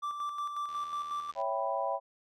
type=tone with tremolo; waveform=triangle; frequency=1171 Hz; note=D6; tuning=5 cents flat; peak=-30 dBFS; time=0.02-1.32 s; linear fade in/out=20 ms; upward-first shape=square; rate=5.5 Hz; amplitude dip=45%
type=click train; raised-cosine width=0.2 ms; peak=-37 dBFS; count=58; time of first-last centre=0.69-1.414 s; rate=78.7 Hz
type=chord; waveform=sine; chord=C# half-diminished seventh; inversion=none; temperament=equal; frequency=554.4 / 659.3 / 784 / 987.8 Hz; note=C#5 / E5 / G5 / B5; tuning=0 / 0 / 0 / 0 cents; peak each=-35 dBFS; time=1.35-2 s; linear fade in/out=50 ms
effects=none